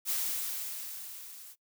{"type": "noise with level ramp", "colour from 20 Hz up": "blue", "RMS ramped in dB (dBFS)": [-30, -50], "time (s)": [0.05, 1.56], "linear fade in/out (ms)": 50, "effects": ["noise-tail reverb RT60 0.1 s tail -21 dB re dry"]}